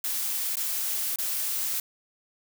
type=noise with dropouts; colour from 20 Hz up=blue; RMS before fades=-29 dBFS; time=0.04-1.8 s; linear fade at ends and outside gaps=2 ms; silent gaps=0.556-0.569 / 1.159-1.186 s; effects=none